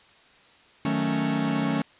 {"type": "chord", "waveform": "45% pulse", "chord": "D# half-diminished seventh", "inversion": "none", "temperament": "equal", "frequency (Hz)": [155.56, 185, 220, 277.2], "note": ["D#3", "F#3", "A3", "C#4"], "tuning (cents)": [0, 0, 0, 0], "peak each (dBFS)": [-30, -32, -28, -27], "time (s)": [0.85, 1.82], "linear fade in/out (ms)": 2, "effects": ["white hiss -55 dBFS RMS until 1.99 s", "resampled to 8000 Hz"]}